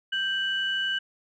sine tone pair together, 1568 / 2960 Hz, G6 / F#7, 0 / 0 cents, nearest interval major seventh, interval 1100 cents, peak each -27 dBFS, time 0.12-0.99 s, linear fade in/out 10 ms, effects tanh soft clip ceiling -17 dBFS

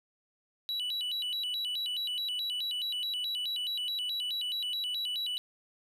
triangle tone with vibrato, 3406 Hz, G#7, 43 cents sharp, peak -30 dBFS, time 0.69-5.38 s, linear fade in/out 0 ms, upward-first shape square, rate 4.7 Hz, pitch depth 240 cents each way, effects none

